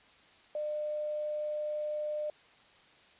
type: tone with quantisation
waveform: sine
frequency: 602 Hz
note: D5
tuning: 43 cents sharp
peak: -32 dBFS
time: 0.55-2.3 s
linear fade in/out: 2 ms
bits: 10
effects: white hiss -60 dBFS RMS until 3.19 s + resampled to 8000 Hz